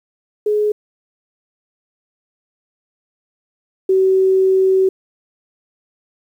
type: tone pair in turn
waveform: sine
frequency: 420.6 / 379.7 Hz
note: G#4 / F#4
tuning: +22 / +45 cents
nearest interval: major second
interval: 177 cents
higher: first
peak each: -13 / -10 dBFS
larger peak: second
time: 0.46-0.72 / 3.89-4.89 s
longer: second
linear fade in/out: 5 ms
effects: 8-bit